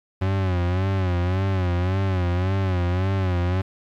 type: tone with vibrato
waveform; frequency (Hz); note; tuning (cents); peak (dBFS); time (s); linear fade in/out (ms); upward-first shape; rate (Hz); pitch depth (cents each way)
40% pulse; 92.4; F#2; -2; -19; 0.21-3.62; 10; sine; 1.8; 88
effects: low-pass 3000 Hz 12 dB/octave + 9-bit